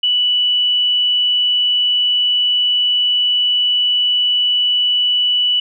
sine tone, 2960 Hz, F#7, in tune, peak -12 dBFS, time 0.03-5.6 s, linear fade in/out 5 ms, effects none

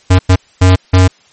square tone bursts at uneven times, 92.3 Hz, F#2, 4 cents flat, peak -4 dBFS, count 4, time 0.1-0.19 / 0.29-0.36 / 0.61-0.76 / 0.93-1.08 s, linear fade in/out 10 ms, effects white hiss -48 dBFS RMS until 1.32 s + MP3 32 kbps

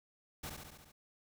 pink noise with echo, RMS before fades -43 dBFS, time 0.43-0.5 s, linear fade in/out 10 ms, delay 70 ms, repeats 6, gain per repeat -3 dB, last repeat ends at 0.92 s, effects none

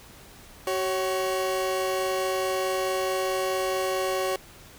30% pulse tone pair together, 377.8 / 554.4 Hz, F#4 / C#5, +36 / 0 cents, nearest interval perfect fifth, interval 664 cents, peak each -25 dBFS, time 0.67-4.36 s, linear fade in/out 2 ms, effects pink hiss -49 dBFS RMS until 4.78 s

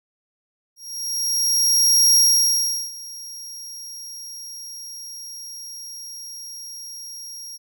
sawtooth tone with ADSR envelope, 5610 Hz, F8, 7 cents sharp, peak -9 dBFS, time 0.76-7.58 s, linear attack 1400 ms, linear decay 750 ms, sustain -22 dB, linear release 26 ms, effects none

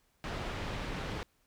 pink low-pass noise, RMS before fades -38 dBFS, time 0.24-1.23 s, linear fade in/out 0 ms, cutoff 3300 Hz, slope 12 dB/octave, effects pink hiss -72 dBFS RMS until 1.46 s

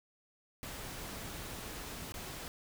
pink noise with dropouts, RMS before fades -44 dBFS, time 0.63-2.48 s, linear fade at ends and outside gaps 0 ms, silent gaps 2.121-2.141 s, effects none

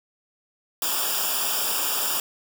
white noise with comb filter, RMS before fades -25 dBFS, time 0.82-2.2 s, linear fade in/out 2 ms, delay 0.48 ms, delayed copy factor -1, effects none

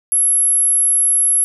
sine tone, 11175 Hz, F9, in tune, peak -11 dBFS, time 0.12-1.44 s, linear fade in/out 0 ms, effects none

